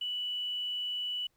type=tone with quantisation; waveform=sine; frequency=2960 Hz; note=F#7; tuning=in tune; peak=-32 dBFS; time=0.01-1.27 s; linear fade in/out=5 ms; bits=10; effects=pink hiss -75 dBFS RMS until 1.36 s